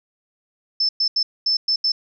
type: tone bursts at uneven times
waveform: sine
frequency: 5274 Hz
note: E8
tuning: in tune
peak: -16 dBFS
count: 6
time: 0.8-0.89 / 1-1.08 / 1.16-1.23 / 1.46-1.57 / 1.68-1.76 / 1.84-1.92 s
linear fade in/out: 5 ms
effects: none